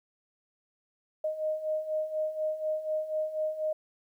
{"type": "beating tone pair", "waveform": "sine", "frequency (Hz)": [618, 622.1], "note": ["D#5", "D#5"], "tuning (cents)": [-12, 0], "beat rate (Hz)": 4.1, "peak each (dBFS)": [-35, -30], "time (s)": [1.24, 3.73], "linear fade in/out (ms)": 5, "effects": ["11-bit"]}